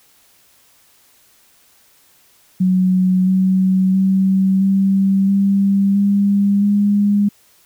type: tone with pitch steps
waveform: sine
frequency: 185 / 188.02 / 191.08 / 194.2 / 197.36 / 200.6 / 203.9 Hz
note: F#3 / F#3 / G3 / G3 / G3 / G3 / G#3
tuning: 0 / +28 / -44 / -16 / +12 / +40 / -32 cents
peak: -11 dBFS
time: 2.6-7.29 s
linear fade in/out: 10 ms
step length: 670 ms
effects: white hiss -53 dBFS RMS until 7.65 s